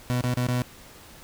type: tone with dropouts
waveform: 30% pulse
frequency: 124 Hz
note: B2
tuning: 7 cents sharp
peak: -20 dBFS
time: 0.1-0.62 s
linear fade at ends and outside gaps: 0 ms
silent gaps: 0.212-0.239 / 0.341-0.37 / 0.469-0.486 s
effects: pink hiss -48 dBFS RMS until 1.23 s